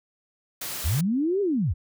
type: noise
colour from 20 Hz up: white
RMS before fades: -33 dBFS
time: 0.61-1.01 s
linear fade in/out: 5 ms
type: linear two-way sweep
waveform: sine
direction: up then down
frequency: 58.27 to 415.3 to 58.27 Hz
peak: -21 dBFS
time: 0.84-1.74 s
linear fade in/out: 20 ms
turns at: 1.41 s
effects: none